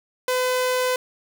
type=tone; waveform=sawtooth; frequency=506 Hz; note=B4; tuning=42 cents sharp; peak=-16 dBFS; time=0.28-0.96 s; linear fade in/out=2 ms; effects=none